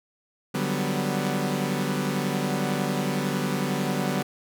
sawtooth chord, G major seventh, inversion second, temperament equal, 146.83 / 185 / 196 / 246.9 Hz, D3 / F#3 / G3 / B3, 0 / 0 / 0 / 0 cents, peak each -26 dBFS, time 0.54-4.23 s, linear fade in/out 10 ms, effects none

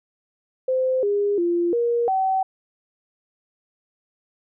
sine tone with pitch steps, 517 / 407.6 / 345.3 / 472.8 / 763 Hz, C5 / G#4 / F4 / A#4 / G5, -21 / -32 / -20 / +24 / -47 cents, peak -18 dBFS, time 0.68-2.43 s, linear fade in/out 5 ms, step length 350 ms, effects none

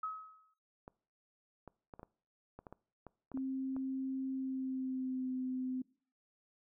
sine tone with exponential decay, 1278 Hz, D#6, 46 cents sharp, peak -34 dBFS, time 0.03-0.54 s, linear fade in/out 5 ms, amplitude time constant 110 ms
clicks, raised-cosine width 1 ms, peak -35 dBFS, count 12, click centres 0.879 / 1.677 / 1.938 / 1.995 / 2.031 / 2.59 / 2.668 / 2.726 / 3.067 / 3.317 / 3.374 / 3.765 s
sine tone with pitch glide, 264.8 to 256.8 Hz, C4 to C4, +21 to -32 cents, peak -35 dBFS, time 3.34-5.82 s, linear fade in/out 5 ms, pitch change -53 cents, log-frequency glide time 4.31-5.32 s
effects noise-tail reverb RT60 0.5 s tail -23 dB re dry

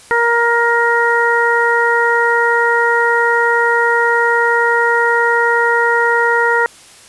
harmonic tone, 469.5 Hz, A#4, 12 cents sharp, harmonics 1 / 2 / 3 / 4, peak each -16 / -16 / -16 / -16 dBFS, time 0.11-6.66 s, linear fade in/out 0 ms, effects white hiss -41 dBFS RMS until 7.08 s + resampled to 24000 Hz

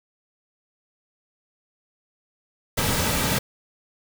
pink noise with comb filter, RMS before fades -23 dBFS, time 2.77-3.39 s, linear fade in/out 10 ms, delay 2.8 ms, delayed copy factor -0.5, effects none

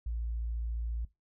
sine tone, 57.2 Hz, A#1, 32 cents flat, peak -31 dBFS, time 0.06-1.05 s, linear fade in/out 5 ms, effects noise-tail reverb RT60 0.2 s tail -19 dB re dry + tanh soft clip ceiling -27 dBFS

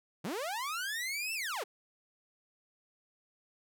sawtooth linear two-way sweep, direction up then down, 138.59 to 2706 to 340 Hz, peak -31 dBFS, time 0.24-1.64 s, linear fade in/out 10 ms, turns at 1.34 s, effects none

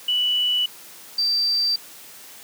sine tone pair in turn, 2960 / 4675 Hz, F#7 / D8, 0 / -9 cents, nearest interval minor sixth, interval 791 cents, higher second, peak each -18 dBFS, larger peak neither, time 0.08-0.66 / 1.18-1.76 s, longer neither, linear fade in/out 5 ms, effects white hiss -43 dBFS RMS until 2.43 s + high-pass 150 Hz 12 dB/octave

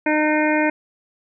harmonic tone, 305 Hz, D#4, 34 cents flat, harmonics 1 / 2 / 3 / 5 / 6 / 7 / 8, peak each -19 / -22 / -24 / -26 / -27 / -27 / -28 dBFS, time 0.06-0.7 s, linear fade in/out 5 ms, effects none

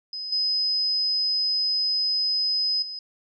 sine tone with level steps, 5040 Hz, D#8, 21 cents sharp, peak -30 / -21 / -32 dBFS, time 0.13-2.99 s, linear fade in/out 2 ms, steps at 0.32 / 2.82 s, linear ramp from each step 5 ms, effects none

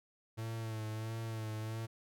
45% pulse tone with vibrato, 111 Hz, A2, 16 cents sharp, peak -38 dBFS, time 0.37-1.87 s, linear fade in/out 20 ms, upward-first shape sine, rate 1.5 Hz, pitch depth 40 cents each way, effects none

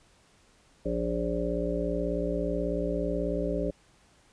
harmonic tone, 58.27 Hz, A#1, in tune, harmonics 1 / 3 / 5 / 7 / 9 / 10, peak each -34 / -34 / -34 / -34 / -34 / -34 dBFS, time 0.85-3.71 s, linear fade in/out 10 ms, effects pink hiss -62 dBFS RMS until 4.32 s + resampled to 22050 Hz

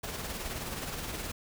pink noise with tremolo, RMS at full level -36 dBFS, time 0.03-1.32 s, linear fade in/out 10 ms, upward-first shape sine, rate 19 Hz, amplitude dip 40%, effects none

